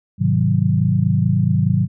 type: chord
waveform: sine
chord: Ab dominant seventh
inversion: none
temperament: equal with one note detuned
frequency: 103.83 / 128.64 / 155.56 / 185 Hz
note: Ab2 / C3 / Eb3 / Gb3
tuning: 0 / -29 / 0 / 0 cents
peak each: -19 dBFS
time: 0.18-1.88 s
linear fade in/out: 50 ms
effects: none